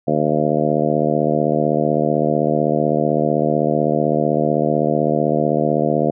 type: harmonic tone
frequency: 75.8 Hz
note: D#2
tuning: 45 cents flat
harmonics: 2 / 3 / 4 / 5 / 6 / 7 / 8 / 9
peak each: -23 / -22 / -23 / -24 / -24 / -22 / -24 / -22 dBFS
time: 0.07-6.11 s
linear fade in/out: 10 ms
effects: none